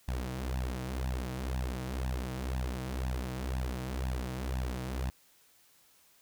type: tone with flanger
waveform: sawtooth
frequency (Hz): 63.8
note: C2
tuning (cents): -43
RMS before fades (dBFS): -35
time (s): 0.08-5.1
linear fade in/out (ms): 0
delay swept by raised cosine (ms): 1.1 to 6.5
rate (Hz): 2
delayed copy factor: +0.95
effects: white hiss -64 dBFS RMS until 6.21 s